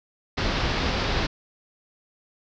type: low-pass noise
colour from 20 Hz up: pink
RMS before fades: -25 dBFS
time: 0.37-1.27 s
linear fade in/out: 10 ms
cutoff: 5300 Hz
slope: 48 dB/octave
effects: none